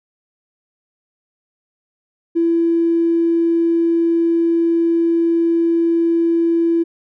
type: tone with tanh clipping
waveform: triangle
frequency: 334.8 Hz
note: E4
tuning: 27 cents sharp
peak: -12 dBFS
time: 2.35-6.84 s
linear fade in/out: 20 ms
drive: 2 dB
effects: none